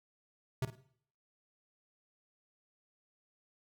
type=tone with echo; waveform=square; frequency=130.4 Hz; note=C3; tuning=5 cents flat; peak=-31 dBFS; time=0.62-0.65 s; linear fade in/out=2 ms; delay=52 ms; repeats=3; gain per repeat=-12 dB; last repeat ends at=0.806 s; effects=noise-tail reverb RT60 0.6 s tail -17 dB re dry